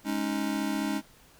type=chord; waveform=square; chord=Ab suspended fourth; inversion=none; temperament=just; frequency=207.7 / 276.9 / 311.5 Hz; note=Ab3 / Db4 / Eb4; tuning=0 / -2 / +2 cents; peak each=-33 dBFS; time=0.04-1.02 s; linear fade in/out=50 ms; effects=pink hiss -57 dBFS RMS until 1.39 s